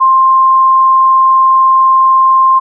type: tone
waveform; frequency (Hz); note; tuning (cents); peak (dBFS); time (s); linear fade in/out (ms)
sine; 1054; C6; +12; -4; 0-2.6; 20
effects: none